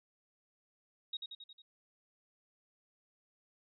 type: tone with echo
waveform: sine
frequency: 3777 Hz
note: A#7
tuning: 22 cents sharp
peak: -36 dBFS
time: 1.13-1.17 s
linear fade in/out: 5 ms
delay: 90 ms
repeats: 5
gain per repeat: -4 dB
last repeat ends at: 1.62 s
effects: none